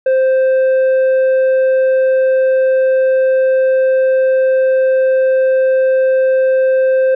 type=tone with tanh clipping; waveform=sine; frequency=523.3 Hz; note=C5; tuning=in tune; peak=-10 dBFS; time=0.06-7.15 s; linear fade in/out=5 ms; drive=5 dB; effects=none